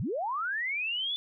sine linear sweep, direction up, 85.2 to 3511 Hz, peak -29 dBFS, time 0-1.16 s, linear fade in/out 0 ms, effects none

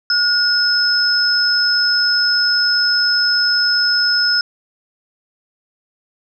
sine tone pair together, 1442 / 5195 Hz, F#6 / E8, -45 / -26 cents, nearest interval octave + minor seventh, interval 2219 cents, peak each -17 / -14 dBFS, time 0.1-4.41 s, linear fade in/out 2 ms, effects none

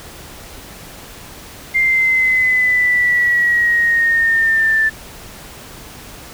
sine linear sweep, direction down, 2103 to 1760 Hz, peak -11 dBFS, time 1.74-4.9 s, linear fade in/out 20 ms, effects pink hiss -36 dBFS RMS until 6.33 s

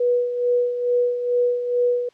sine tone with tremolo, 488.1 Hz, B4, 20 cents flat, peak -15 dBFS, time 0-2.09 s, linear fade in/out 5 ms, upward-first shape sine, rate 2.3 Hz, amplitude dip 60%, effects white hiss -58 dBFS RMS until 2.13 s + low-pass 4000 Hz 12 dB/octave

